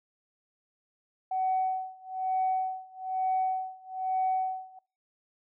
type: tone with tremolo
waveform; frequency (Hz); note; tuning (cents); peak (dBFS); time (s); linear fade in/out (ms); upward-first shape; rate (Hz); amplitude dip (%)
sine; 752; F#5; +28; -23; 1.31-4.79; 5; sine; 1.1; 95
effects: noise-tail reverb RT60 0.3 s tail -23 dB re dry + tanh soft clip ceiling -20 dBFS